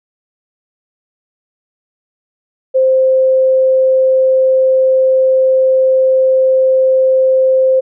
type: tone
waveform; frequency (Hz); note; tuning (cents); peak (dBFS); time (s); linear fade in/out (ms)
sine; 523; C5; -1; -7; 2.74-7.81; 20
effects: none